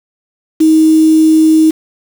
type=tone with quantisation; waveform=sine; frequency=315.9 Hz; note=D#4; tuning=26 cents sharp; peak=-4 dBFS; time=0.6-1.71 s; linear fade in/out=10 ms; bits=4; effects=none

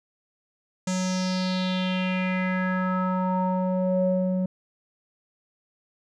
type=tone with low-pass filter sweep; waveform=square; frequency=185 Hz; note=F#3; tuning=in tune; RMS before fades=-25 dBFS; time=0.87-4.46 s; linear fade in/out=5 ms; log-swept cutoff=7200 to 400 Hz; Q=4.2; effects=none

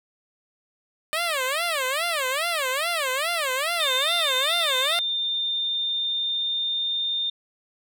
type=tone with vibrato; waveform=10% pulse; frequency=596 Hz; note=D5; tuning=25 cents sharp; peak=-15 dBFS; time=1.13-4.99 s; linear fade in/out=0 ms; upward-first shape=sine; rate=2.4 Hz; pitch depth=270 cents each way
type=tone with pitch glide; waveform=sine; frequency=3600 to 3623 Hz; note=A7 to A7; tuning=+39 to +50 cents; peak=-23 dBFS; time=3.8-7.3 s; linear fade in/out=5 ms; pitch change=+11 cents; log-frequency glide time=4.32-7.02 s
effects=none

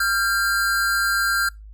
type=tone pair together; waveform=square; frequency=1385 / 1593.5 Hz; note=F6 / G6; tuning=-15 / +28 cents; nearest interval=major second; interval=243 cents; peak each=-22 dBFS; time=0-1.49 s; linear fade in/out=5 ms; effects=noise-tail reverb RT60 0.2 s tail -24 dB re dry + added 52 Hz sine -38 dBFS peak until 1.73 s

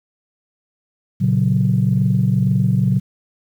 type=chord; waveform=sine; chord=F# major; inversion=first; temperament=equal; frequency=116.54 / 138.59 / 185 Hz; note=A#2 / C#3 / F#3; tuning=0 / 0 / 0 cents; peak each=-17 dBFS; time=1.2-3 s; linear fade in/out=20 ms; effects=tanh soft clip ceiling -5 dBFS + 8-bit

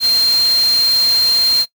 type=tone in noise; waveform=sine; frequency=4186 Hz; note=C8; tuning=in tune; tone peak=-10 dBFS; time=0-1.66 s; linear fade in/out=50 ms; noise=white; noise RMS=-25 dBFS; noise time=0-1.66 s; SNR=+12 dB; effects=noise-tail reverb RT60 0.1 s tail -19 dB re dry

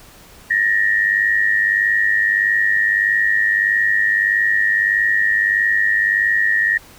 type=tone pair together; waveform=sine; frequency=1781 / 1882.6 Hz; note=A6 / A#6; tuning=+21 / +17 cents; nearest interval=minor second; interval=96 cents; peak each=-18 / -15 dBFS; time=0.5-6.78 s; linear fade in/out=10 ms; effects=pink hiss -44 dBFS RMS until 6.98 s

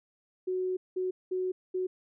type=tone bursts at uneven times; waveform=sine; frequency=369.7 Hz; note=F#4; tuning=1 cent flat; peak=-28 dBFS; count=4; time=0.47-0.77 / 0.96-1.11 / 1.31-1.52 / 1.74-1.87 s; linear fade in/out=10 ms; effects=none

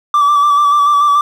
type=tone with vibrato; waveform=triangle; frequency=1163 Hz; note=D6; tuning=17 cents flat; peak=-5 dBFS; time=0.14-1.21 s; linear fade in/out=2 ms; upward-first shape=square; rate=6.9 Hz; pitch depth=26 cents each way; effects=tanh soft clip ceiling -1 dBFS + 7-bit

